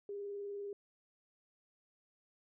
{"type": "tone with vibrato", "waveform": "sine", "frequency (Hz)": 404.3, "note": "G#4", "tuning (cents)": -46, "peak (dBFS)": -40, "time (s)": [0.09, 0.73], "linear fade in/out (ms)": 2, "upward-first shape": "square", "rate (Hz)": 20, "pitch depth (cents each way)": 19, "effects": []}